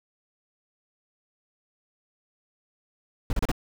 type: noise bursts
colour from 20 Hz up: brown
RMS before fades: -23 dBFS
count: 4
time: 3.3-3.516 s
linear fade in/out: 2 ms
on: 30 ms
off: 32 ms
effects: none